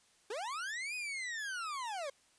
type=linear two-way sweep; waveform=40% pulse; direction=up then down; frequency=379.6 to 2519 to 526 Hz; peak=-37 dBFS; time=0.3-2.1 s; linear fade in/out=5 ms; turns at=0.95 s; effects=white hiss -68 dBFS RMS until 2.38 s + resampled to 22050 Hz